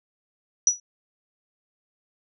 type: tone with exponential decay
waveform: sine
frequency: 5870 Hz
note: F#8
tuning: 15 cents flat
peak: -11 dBFS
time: 0.67-0.8 s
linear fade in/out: 2 ms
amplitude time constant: 28 ms
effects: none